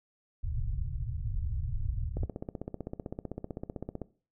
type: low-pass noise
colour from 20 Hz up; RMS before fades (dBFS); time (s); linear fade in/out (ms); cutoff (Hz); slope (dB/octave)
pink; -33; 0.43-2.26; 10; 130; 48
type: click train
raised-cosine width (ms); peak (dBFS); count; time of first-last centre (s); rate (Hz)
2; -23; 30; 2.17-4.017; 15.7
effects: noise-tail reverb RT60 0.4 s tail -19 dB re dry